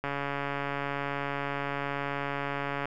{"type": "click train", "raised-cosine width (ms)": 0.5, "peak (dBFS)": -17, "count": 398, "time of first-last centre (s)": [0.04, 2.856], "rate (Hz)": 141, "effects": []}